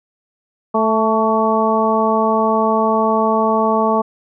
harmonic tone with a mistuned harmonic, 220 Hz, A3, in tune, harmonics 1 / 2 / 3 / 4 / 5, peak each -19 / -19 / -19 / -19 / -19 dBFS, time 0.74-4.02 s, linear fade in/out 10 ms, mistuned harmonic 5, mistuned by +34 cents, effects none

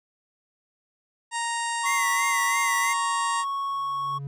harmonic tone, 932.3 Hz, A#5, in tune, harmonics 1 / 2 / 3 / 4 / 5 / 6 / 7 / 8 / 9 / 10, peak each -28 / -32 / -38 / -40 / -42 / -43 / -45 / -37 / -39 / -41 dBFS, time 1.31-3.45 s, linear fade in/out 50 ms
triangle tone, 1106 Hz, C#6, 4 cents flat, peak -24 dBFS, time 1.83-4.19 s, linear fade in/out 20 ms
square tone with vibrato, 2030 Hz, B6, 47 cents sharp, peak -26 dBFS, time 1.85-2.94 s, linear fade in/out 20 ms, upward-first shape sine, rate 3 Hz, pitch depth 66 cents each way
triangle tone with exponential growth, 140 Hz, C#3, 18 cents sharp, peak -27 dBFS, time 3.67-4.27 s, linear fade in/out 0 ms, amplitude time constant 130 ms
effects none

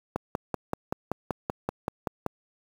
click train, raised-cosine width 1 ms, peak -13 dBFS, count 12, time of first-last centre 0.16-2.263 s, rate 5.23 Hz, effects high-pass 80 Hz 12 dB/octave + 7-bit

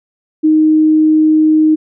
sine tone, 311.1 Hz, D#4, in tune, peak -6 dBFS, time 0.43-1.76 s, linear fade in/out 20 ms, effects none

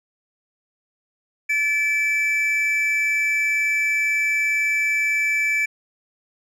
triangle tone pair together, 1734.9 / 2319 Hz, A6 / D7, -25 / -22 cents, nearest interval perfect fourth, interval 503 cents, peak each -26 / -17 dBFS, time 1.49-5.66 s, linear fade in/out 10 ms, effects none

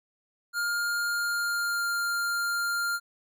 square tone with pitch glide, 1410 to 1397.8 Hz, F6 to F6, +16 to +1 cents, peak -27 dBFS, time 0.53-3 s, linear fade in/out 50 ms, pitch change -15 cents, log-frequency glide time 1.07-2.02 s, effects none

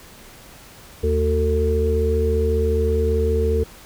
harmonic tone with a mistuned harmonic, 74.7 Hz, D2, 30 cents sharp, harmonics 1 / 3 / 5 / 6, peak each -19 / -29 / -28 / -20 dBFS, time 1.03-3.64 s, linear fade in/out 10 ms, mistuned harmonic 1, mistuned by +59 cents, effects pink hiss -44 dBFS RMS until 3.85 s

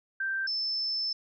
sine tone pair in turn, 1568 / 5274 Hz, G6 / E8, 0 / 0 cents, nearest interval octave + major sixth, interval 2100 cents, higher second, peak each -28 dBFS, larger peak neither, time 0.2-0.47 / 0.47-1.13 s, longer second, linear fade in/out 5 ms, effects none

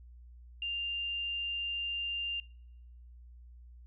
sine tone, 2794 Hz, F7, in tune, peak -33 dBFS, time 0.62-2.4 s, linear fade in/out 2 ms, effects noise-tail reverb RT60 0.8 s tail -25 dB re dry + added 60 Hz sine -50 dBFS peak until 3.86 s

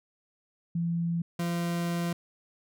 sine / 40% pulse tone pair in turn, 169.2 / 171.66 Hz, E3 / F3, +45 / -30 cents, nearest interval unison, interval 25 cents, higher second, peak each -26 / -27 dBFS, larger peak first, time 0.75-1.22 / 1.39-2.13 s, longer second, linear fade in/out 5 ms, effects none

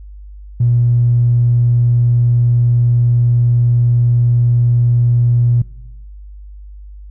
triangle tone with tanh clipping, 120 Hz, B2, 49 cents flat, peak -9 dBFS, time 0.6-5.62 s, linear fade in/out 5 ms, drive 4 dB, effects noise-tail reverb RT60 1.0 s tail -20 dB re dry + added 50 Hz sine -31 dBFS peak until 7.1 s

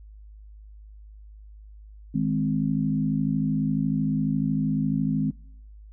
sine chord, Ab major, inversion second, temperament equal, 155.56 / 207.7 / 261.6 Hz, Eb3 / Ab3 / C4, 0 / 0 / 0 cents, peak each -26 dBFS, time 2.14-5.31 s, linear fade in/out 10 ms, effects noise-tail reverb RT60 0.8 s tail -25 dB re dry + added 52 Hz sine -43 dBFS peak until 5.92 s

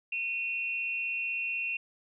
sine tone pair together, 2489 / 2725 Hz, D#7 / F7, 0 / -43 cents, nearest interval major second, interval 157 cents, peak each -34 / -32 dBFS, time 0.12-1.77 s, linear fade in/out 5 ms, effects none

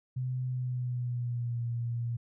sine tone with pitch glide, 127.4 to 118.18 Hz, C3 to A#2, -46 to +24 cents, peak -30 dBFS, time 0.16-2.17 s, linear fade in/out 10 ms, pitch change -130 cents, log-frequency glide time 0.46-1.63 s, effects none

